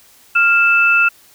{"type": "tone pair together", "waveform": "sine", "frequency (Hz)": [1395.3, 2637], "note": ["F6", "E7"], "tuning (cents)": [-2, 0], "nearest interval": "major seventh", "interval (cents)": 1102, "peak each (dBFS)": -12, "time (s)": [0.35, 1.09], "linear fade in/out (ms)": 10, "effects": ["white hiss -48 dBFS RMS until 1.34 s"]}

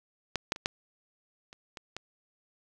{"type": "clicks", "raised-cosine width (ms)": 0.2, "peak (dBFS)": [-12, -10, -24, -10, -30, -24, -20], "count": 7, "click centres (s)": [0.357, 0.521, 0.561, 0.659, 1.529, 1.772, 1.966], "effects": []}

